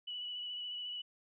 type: tone with vibrato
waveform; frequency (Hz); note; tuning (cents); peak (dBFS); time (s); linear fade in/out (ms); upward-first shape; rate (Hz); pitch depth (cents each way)
sine; 2953; F#7; -4; -39; 0.07-1.02; 10; square; 14; 15
effects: none